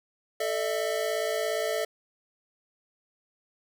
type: chord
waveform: square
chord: A suspended fourth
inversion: none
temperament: equal with one note detuned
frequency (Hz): 440 / 602.1 / 659.3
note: A4 / D5 / E5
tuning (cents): 0 / +43 / 0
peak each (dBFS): -32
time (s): 0.4-1.85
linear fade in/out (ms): 5
effects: none